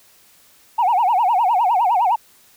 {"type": "tone with vibrato", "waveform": "sine", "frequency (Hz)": 834, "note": "G#5", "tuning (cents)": 7, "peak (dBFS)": -12, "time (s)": [0.78, 2.16], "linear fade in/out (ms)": 10, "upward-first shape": "sine", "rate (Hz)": 9.8, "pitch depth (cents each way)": 260, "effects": ["tanh soft clip ceiling -10 dBFS", "white hiss -52 dBFS RMS until 2.56 s"]}